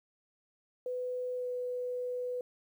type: tone with pitch glide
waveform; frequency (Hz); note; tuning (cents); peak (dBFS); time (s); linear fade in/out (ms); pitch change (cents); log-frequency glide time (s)
sine; 500 to 496.3; B4 to B4; +21 to +8; -33; 0.86-2.41; 2; -13; 1.36-1.47
effects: 11-bit